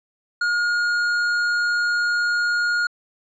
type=tone with hard clipping; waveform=sine; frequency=1429 Hz; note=F6; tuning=39 cents sharp; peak=-20 dBFS; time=0.41-2.87 s; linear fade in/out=5 ms; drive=8 dB; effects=low-pass 7000 Hz 12 dB/octave